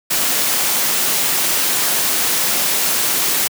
white noise, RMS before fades -17 dBFS, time 0.1-3.48 s, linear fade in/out 10 ms, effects high-pass 150 Hz 12 dB/octave

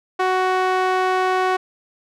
sawtooth tone with band-pass filter, 371.8 Hz, F#4, 8 cents sharp, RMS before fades -19 dBFS, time 0.19-1.57 s, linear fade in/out 10 ms, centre 1000 Hz, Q 0.94, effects none

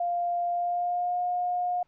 sine tone with pitch glide, 698.5 to 715.2 Hz, F5 to F5, 0 to +41 cents, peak -25 dBFS, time 0-1.83 s, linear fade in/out 5 ms, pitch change +41 cents, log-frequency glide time 0.51-1.2 s, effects pink hiss -69 dBFS RMS until 1.87 s + low-pass 3000 Hz 12 dB/octave

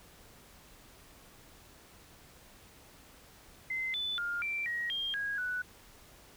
sine tone with pitch steps, 2063 / 3497 / 1409 / 2347 / 1895 / 3209 / 1644 / 1483 Hz, C7 / A7 / F6 / D7 / A#6 / G7 / G#6 / F#6, -25 / -11 / +15 / -2 / +28 / +40 / -18 / +4 cents, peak -32 dBFS, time 3.7-5.62 s, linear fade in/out 5 ms, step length 240 ms, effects pink hiss -57 dBFS RMS until 6.36 s

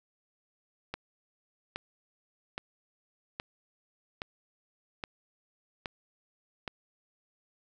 click train, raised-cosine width 0.3 ms, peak -19 dBFS, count 8, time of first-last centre 0.94-6.678 s, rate 1.22 Hz, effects none

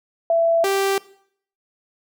sine / sawtooth tone pair in turn, 667 / 391.6 Hz, E5 / G4, +20 / -2 cents, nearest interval major sixth, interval 922 cents, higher first, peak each -14 dBFS, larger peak neither, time 0.3-0.64 / 0.64-0.98 s, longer neither, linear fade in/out 2 ms, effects noise-tail reverb RT60 0.6 s tail -19 dB re dry

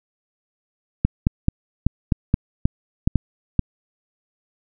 clicks, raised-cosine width 5 ms, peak -3 dBFS, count 10, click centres 1.05 / 1.269 / 1.484 / 1.866 / 2.122 / 2.341 / 2.655 / 3.075 / 3.157 / 3.593 s, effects none

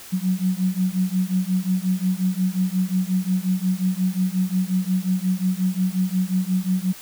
sine beating tone pair, 182.4 / 188 Hz, F#3 / F#3, -24 / +28 cents, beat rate 5.6 Hz, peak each -22 dBFS, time 0.12-6.93 s, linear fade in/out 20 ms, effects white hiss -41 dBFS RMS until 7.01 s

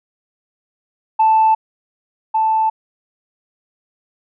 sine tone pair in turn, 880 / 880 Hz, A5 / A5, 0 / 0 cents, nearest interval unison, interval 0 cents, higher neither, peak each -8 / -12 dBFS, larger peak first, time 1.19-1.55 / 2.34-2.7 s, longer neither, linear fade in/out 10 ms, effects tanh soft clip ceiling -6 dBFS

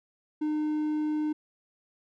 triangle tone, 304.4 Hz, D#4, 38 cents flat, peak -24 dBFS, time 0.41-1.33 s, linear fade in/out 10 ms, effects none

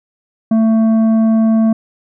triangle tone with tanh clipping, 222.6 Hz, A3, 20 cents sharp, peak -10 dBFS, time 0.51-1.73 s, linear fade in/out 5 ms, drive 12 dB, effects none

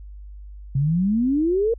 sine exponential sweep, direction up, 130.81 to 475.9 Hz, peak -17 dBFS, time 0.75-1.74 s, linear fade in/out 5 ms, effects added 50 Hz sine -36 dBFS peak until 1.78 s

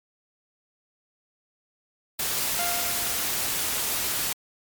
white noise, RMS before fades -27 dBFS, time 2.19-4.33 s, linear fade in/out 5 ms
sawtooth tone with exponential decay, 698.5 Hz, F5, in tune, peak -23 dBFS, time 2.59-3.97 s, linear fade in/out 0 ms, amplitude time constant 300 ms
effects MP3 96 kbps

